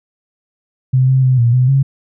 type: tone with pitch steps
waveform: sine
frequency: 129.4 / 131.6 / 128.8 / 118.3 / 126.8 / 136.1 Hz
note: C3 / C3 / C3 / A#2 / B2 / C#3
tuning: -19 / +10 / -27 / +26 / +46 / -31 cents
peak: -8 dBFS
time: 0.93-1.83 s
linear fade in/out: 10 ms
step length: 150 ms
effects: none